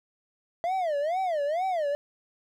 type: tone with vibrato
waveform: triangle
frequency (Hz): 659.3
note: E5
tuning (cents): 0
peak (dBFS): -23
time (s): 0.64-1.95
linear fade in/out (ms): 0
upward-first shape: sine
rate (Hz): 2.2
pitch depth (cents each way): 260
effects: none